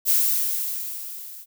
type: noise with level ramp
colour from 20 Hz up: violet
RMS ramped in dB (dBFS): -17 to -41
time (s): 0.05-1.46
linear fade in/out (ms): 50
effects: none